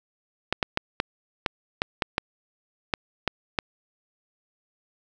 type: clicks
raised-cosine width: 0.3 ms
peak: -6 dBFS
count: 11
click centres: 0.526 / 0.628 / 0.774 / 1.001 / 1.462 / 1.819 / 2.022 / 2.181 / 2.938 / 3.277 / 3.588 s
effects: none